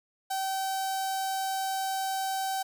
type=tone with notch filter; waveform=sawtooth; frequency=770 Hz; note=G5; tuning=31 cents flat; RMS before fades=-31 dBFS; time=0.3-2.63 s; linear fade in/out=10 ms; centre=2100 Hz; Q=0.85; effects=none